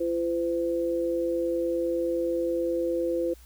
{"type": "tone pair together", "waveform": "sine", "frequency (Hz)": [340.4, 510], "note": ["F4", "C5"], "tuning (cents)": [-44, -44], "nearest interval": "perfect fifth", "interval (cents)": 700, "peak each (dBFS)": -27, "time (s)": [0, 3.34], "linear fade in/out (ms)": 10, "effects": ["added 60 Hz sine -49 dBFS peak until 3.45 s", "white hiss -57 dBFS RMS until 3.45 s"]}